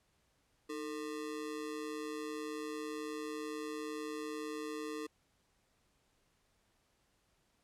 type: ring-modulated tone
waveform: square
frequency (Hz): 378.2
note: F#4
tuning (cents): +38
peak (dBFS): -37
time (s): 0.69-5.07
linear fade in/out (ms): 10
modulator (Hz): 69
effects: pink hiss -75 dBFS RMS until 7.63 s + low-pass 11000 Hz 12 dB/octave